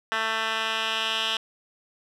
10% pulse tone with band-pass filter sweep, 222.2 Hz, A3, 17 cents sharp, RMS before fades -27 dBFS, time 0.12-1.37 s, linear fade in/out 0 ms, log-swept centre 2000 to 3000 Hz, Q 2.8, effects none

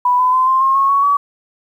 sine tone with pitch steps, 987.8 / 1008 / 1028.6 / 1049.6 / 1071 / 1092.9 / 1115.2 / 1138 Hz, B5 / B5 / C6 / C6 / C6 / C#6 / C#6 / C#6, 0 / +35 / -30 / +5 / +40 / -25 / +10 / +45 cents, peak -10 dBFS, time 0.05-1.17 s, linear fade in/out 5 ms, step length 140 ms, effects 8-bit

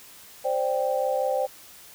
sine chord, C suspended second, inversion none, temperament just, 523.3 / 588.7 / 784.9 Hz, C5 / D5 / G5, 0 / +4 / +2 cents, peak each -25 / -28 / -28 dBFS, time 0.44-1.47 s, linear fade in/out 20 ms, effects white hiss -48 dBFS RMS until 1.94 s

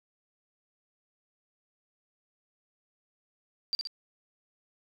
sine tone with echo, 4708 Hz, D8, 3 cents sharp, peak -26 dBFS, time 3.73-3.75 s, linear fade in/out 0 ms, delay 61 ms, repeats 2, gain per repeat -4 dB, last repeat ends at 3.872 s, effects none

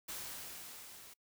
white noise with level ramp, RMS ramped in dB -43 to -55 dBFS, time 0.08-1.14 s, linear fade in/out 10 ms, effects noise-tail reverb RT60 0.1 s tail -25 dB re dry

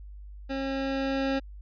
25% pulse tone with level ramp, 270.4 Hz, C#4, 43 cents flat, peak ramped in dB -26 to -21 dBFS, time 0.49-1.4 s, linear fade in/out 20 ms, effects added 50 Hz sine -41 dBFS peak until 1.61 s + resampled to 11025 Hz

